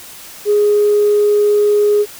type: tone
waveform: sine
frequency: 415.3 Hz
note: G#4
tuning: in tune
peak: -8 dBFS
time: 0.45-2.06 s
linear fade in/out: 50 ms
effects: tanh soft clip ceiling -4 dBFS + white hiss -35 dBFS RMS until 2.19 s